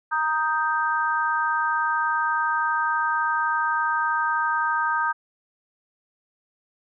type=chord; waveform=sine; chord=Eb major; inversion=second; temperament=equal; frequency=932.3 / 1244.5 / 1568 Hz; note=Bb5 / Eb6 / G6; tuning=0 / 0 / 0 cents; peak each=-25 dBFS; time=0.11-5.13 s; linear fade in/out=20 ms; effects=none